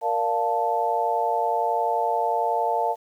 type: chord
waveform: sine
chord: Bb major seventh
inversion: none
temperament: equal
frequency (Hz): 466.2 / 587.3 / 698.5 / 880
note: Bb4 / D5 / F5 / A5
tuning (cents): 0 / 0 / 0 / 0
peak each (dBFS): -28 / -30 / -25 / -24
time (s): 0.01-2.96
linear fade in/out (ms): 50
effects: 9-bit